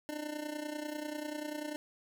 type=tone with amplitude modulation; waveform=25% pulse; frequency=300.3 Hz; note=D4; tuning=39 cents sharp; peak=-31 dBFS; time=0.09-1.76 s; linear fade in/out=0 ms; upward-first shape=sine; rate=30.2 Hz; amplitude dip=70%; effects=none